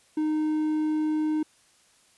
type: tone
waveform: triangle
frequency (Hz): 308.4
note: D#4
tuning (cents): -15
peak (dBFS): -21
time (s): 0.17-1.43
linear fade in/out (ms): 5
effects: white hiss -61 dBFS RMS until 2.17 s + resampled to 24000 Hz

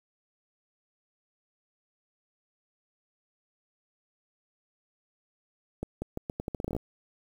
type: accelerating click train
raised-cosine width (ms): 2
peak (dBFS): -19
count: 14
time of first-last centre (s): 5.83-6.765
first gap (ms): 190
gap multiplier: 0.81
effects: 8-bit

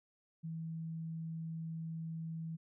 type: tone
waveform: sine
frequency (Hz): 162.6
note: E3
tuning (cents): -23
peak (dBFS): -39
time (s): 0.43-2.57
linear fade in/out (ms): 20
effects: none

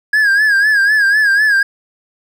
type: tone with vibrato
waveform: triangle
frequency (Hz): 1661.2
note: G#6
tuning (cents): 0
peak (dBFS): -7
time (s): 0.13-1.63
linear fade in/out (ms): 5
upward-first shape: sine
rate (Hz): 4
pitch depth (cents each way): 88
effects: none

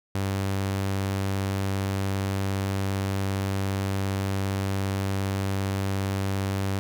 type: tone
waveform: sawtooth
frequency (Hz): 97.4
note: G2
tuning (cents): -11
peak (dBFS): -21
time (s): 0.15-6.79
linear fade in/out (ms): 0
effects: none

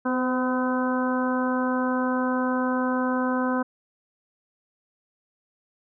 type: harmonic tone with a mistuned harmonic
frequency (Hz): 253.6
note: B3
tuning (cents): +46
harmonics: 1 / 2 / 3 / 4 / 5 / 6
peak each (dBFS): -24 / -29 / -34 / -30 / -34 / -33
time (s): 0.05-3.63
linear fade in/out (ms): 10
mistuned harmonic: 2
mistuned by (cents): +22
effects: none

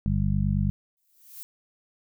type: harmonic tone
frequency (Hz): 49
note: G1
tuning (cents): 0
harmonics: 1 / 2 / 3 / 4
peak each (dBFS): -27 / -27 / -27 / -27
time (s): 0.06-0.7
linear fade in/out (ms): 0
type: noise with exponential growth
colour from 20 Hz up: violet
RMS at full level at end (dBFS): -38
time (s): 0.97-1.43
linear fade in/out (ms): 0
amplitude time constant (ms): 100
effects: none

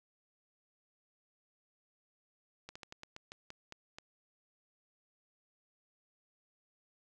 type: slowing click train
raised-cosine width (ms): 0.2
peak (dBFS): -29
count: 10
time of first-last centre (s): 2.69-3.985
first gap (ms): 65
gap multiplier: 1.19
effects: none

